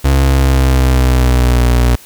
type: tone with pitch glide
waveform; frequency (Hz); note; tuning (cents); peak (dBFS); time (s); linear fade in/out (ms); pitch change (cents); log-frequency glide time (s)
35% pulse; 67.9 to 60.49; C#2 to B1; -35 to -35; -6; 0.04-1.96; 10; -200; 0.21-1.72
effects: white hiss -39 dBFS RMS until 2.05 s